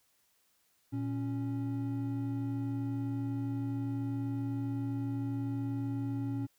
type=tone pair together; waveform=triangle; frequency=116.54 / 277.2 Hz; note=A#2 / C#4; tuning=0 / 0 cents; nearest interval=octave + minor third; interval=1500 cents; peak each=-33 / -33 dBFS; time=0.92-6.47 s; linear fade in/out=20 ms; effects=white hiss -72 dBFS RMS until 6.58 s